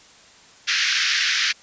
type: band-pass noise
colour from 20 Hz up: pink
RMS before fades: -21 dBFS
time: 0.67-1.53 s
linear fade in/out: 20 ms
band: 1500 to 6000 Hz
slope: 48 dB/octave
effects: white hiss -49 dBFS RMS until 1.62 s + resampled to 16000 Hz